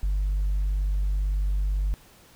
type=tone; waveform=sine; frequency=49 Hz; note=G1; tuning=in tune; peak=-20 dBFS; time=0.03-1.94 s; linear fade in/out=0 ms; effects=tanh soft clip ceiling -20 dBFS + pink hiss -54 dBFS RMS until 2.35 s